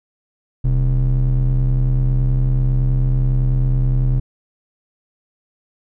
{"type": "ring-modulated tone", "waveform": "triangle", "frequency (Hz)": 80.7, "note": "E2", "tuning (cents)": -36, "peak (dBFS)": -8, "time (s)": [0.64, 4.2], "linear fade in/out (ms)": 10, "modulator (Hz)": 45.8, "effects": []}